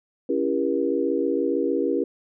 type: chord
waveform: sine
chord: C# diminished seventh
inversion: none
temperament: just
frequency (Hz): 277.2 / 332.6 / 399.1 / 479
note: C#4 / E4 / G4 / Bb4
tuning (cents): 0 / +16 / +31 / +47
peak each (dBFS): -26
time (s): 0.29-2.04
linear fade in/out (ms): 5
effects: none